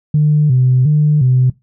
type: tone with vibrato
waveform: sine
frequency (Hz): 138.59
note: C#3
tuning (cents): 0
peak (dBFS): -7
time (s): 0.14-1.5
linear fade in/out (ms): 5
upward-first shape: square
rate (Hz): 1.4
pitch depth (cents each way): 140
effects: noise-tail reverb RT60 0.2 s tail -20 dB re dry + tanh soft clip ceiling -3 dBFS